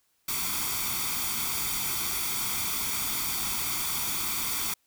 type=noise with comb filter; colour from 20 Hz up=white; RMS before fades=-30 dBFS; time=0.28-4.74 s; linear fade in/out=5 ms; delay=0.87 ms; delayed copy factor=+0.7; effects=white hiss -71 dBFS RMS until 4.86 s